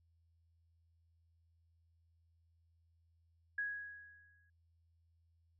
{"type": "tone with exponential decay", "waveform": "sine", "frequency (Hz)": 1661.2, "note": "G#6", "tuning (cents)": 0, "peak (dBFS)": -34, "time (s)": [3.58, 4.5], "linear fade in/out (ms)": 5, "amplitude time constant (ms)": 200, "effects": ["added 83 Hz sine -70 dBFS peak until 5.59 s"]}